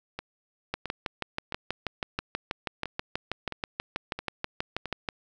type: two click trains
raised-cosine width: 0.3 ms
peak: -13 / -18 dBFS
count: 28 / 8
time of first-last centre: 0.74-5.088 / 0.19-4.857 s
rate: 6.21 / 1.5 Hz
effects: none